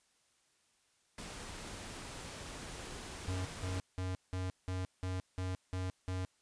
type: noise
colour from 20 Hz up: pink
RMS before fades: -46 dBFS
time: 1.18-3.8 s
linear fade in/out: 2 ms
type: tone bursts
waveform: square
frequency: 92.5 Hz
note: F#2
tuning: in tune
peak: -36 dBFS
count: 9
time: 3.28-6.25 s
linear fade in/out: 0 ms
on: 170 ms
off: 180 ms
effects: white hiss -73 dBFS RMS until 6.41 s + resampled to 22050 Hz